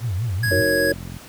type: tone with vibrato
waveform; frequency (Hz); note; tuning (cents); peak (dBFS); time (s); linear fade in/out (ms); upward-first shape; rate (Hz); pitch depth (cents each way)
sine; 103.83; G#2; 0; -20; 0-0.64; 50; sine; 5.1; 280
type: tone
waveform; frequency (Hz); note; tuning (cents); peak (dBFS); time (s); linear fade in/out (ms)
square; 1661.2; G#6; 0; -21; 0.43-0.92; 5
type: click train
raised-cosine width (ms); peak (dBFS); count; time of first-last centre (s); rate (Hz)
5; -21; 32; 0.46-1.166; 43.9
type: chord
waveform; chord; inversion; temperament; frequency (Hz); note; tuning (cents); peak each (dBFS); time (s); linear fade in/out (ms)
sine; D# minor seventh; none; equal; 311.1 / 370 / 466.2 / 554.4; D#4 / F#4 / A#4 / C#5; 0 / 0 / 0 / 0; -25 / -27 / -24 / -21; 0.51-0.93; 5
effects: pink hiss -42 dBFS RMS until 1.28 s + high-pass 60 Hz 12 dB/octave